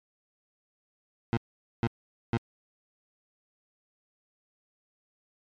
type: tone bursts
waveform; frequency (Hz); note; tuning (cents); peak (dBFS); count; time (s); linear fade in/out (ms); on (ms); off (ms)
20% pulse; 115.9; A#2; -10; -19; 3; 1.33-2.373; 0; 41; 460
effects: low-pass 3000 Hz 12 dB/octave + MP3 96 kbps